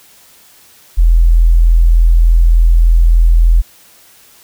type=tone; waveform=sine; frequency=41.7 Hz; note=E1; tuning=21 cents sharp; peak=-4 dBFS; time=0.97-3.62 s; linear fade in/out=20 ms; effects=white hiss -44 dBFS RMS until 4.43 s